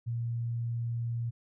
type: tone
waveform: sine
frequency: 117.4 Hz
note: A#2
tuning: 13 cents sharp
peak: -30 dBFS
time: 0.06-1.31 s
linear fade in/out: 20 ms
effects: none